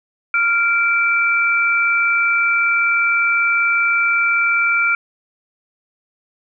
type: tone pair together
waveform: sine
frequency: 1392.6 / 2332 Hz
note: F6 / D7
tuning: -5 / -13 cents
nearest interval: major sixth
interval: 892 cents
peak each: -16 dBFS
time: 0.34-4.95 s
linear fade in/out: 2 ms
effects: none